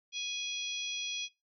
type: harmonic tone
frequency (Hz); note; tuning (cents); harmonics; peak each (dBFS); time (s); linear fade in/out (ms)
830.6; G#5; 0; 3 / 4 / 5 / 6 / 7; -40 / -37 / -47 / -48 / -42; 0.12-1.29; 50
effects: noise-tail reverb RT60 0.3 s tail -24 dB re dry